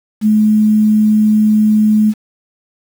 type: tone with quantisation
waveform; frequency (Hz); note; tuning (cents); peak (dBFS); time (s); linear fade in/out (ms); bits
sine; 214.1; A3; -47; -7; 0.21-2.14; 50; 6
effects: none